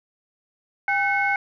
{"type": "tone cluster", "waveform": "sine", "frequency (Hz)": [801, 1521, 2182], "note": ["G5", "F#6", "C#7"], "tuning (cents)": [37, 47, -28], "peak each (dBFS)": -23, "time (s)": [0.88, 1.36], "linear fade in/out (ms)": 2, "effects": ["tanh soft clip ceiling -10 dBFS"]}